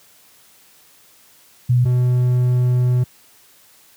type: tone pair in turn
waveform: sine / triangle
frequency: 123.47 / 124.54 Hz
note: B2 / B2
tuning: 0 / +15 cents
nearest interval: unison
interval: 15 cents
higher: second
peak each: -11 dBFS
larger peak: neither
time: 1.69-1.85 / 1.85-3.04 s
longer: second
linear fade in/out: 10 ms
effects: white hiss -51 dBFS RMS until 3.96 s + high-pass 60 Hz 12 dB/octave